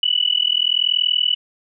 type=tone with amplitude modulation; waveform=sine; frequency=2960 Hz; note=F#7; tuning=in tune; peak=-11 dBFS; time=0.03-1.35 s; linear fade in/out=2 ms; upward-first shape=sine; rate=40.8 Hz; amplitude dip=100%; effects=none